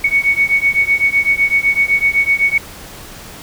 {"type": "beating tone pair", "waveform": "sine", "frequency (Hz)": [2222, 2229.9], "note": ["C#7", "C#7"], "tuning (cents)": [4, 10], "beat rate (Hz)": 7.9, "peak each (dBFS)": -14, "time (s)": [0.04, 2.58], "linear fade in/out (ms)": 5, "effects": ["pink hiss -34 dBFS RMS until 3.42 s"]}